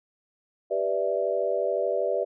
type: chord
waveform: sine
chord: E minor seventh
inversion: first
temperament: equal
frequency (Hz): 392 / 493.9 / 587.3 / 659.3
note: G4 / B4 / D5 / E5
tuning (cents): 0 / 0 / 0 / 0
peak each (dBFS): -30 / -29 / -27 / -30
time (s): 0.7-2.25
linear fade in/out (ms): 20
effects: none